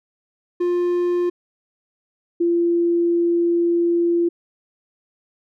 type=tone pair in turn; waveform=triangle / sine; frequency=352.4 / 342.6 Hz; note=F4 / F4; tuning=+16 / -33 cents; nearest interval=unison; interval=49 cents; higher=first; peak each=-15 / -15 dBFS; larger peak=neither; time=0.6-1.3 / 2.4-4.29 s; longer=second; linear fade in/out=10 ms; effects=none